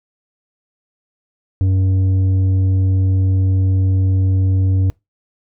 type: tone with tanh clipping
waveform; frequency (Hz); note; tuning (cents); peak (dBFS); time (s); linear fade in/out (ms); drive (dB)
sine; 94.7; F#2; +41; -13; 1.61-4.9; 0; 7
effects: noise-tail reverb RT60 0.2 s tail -24 dB re dry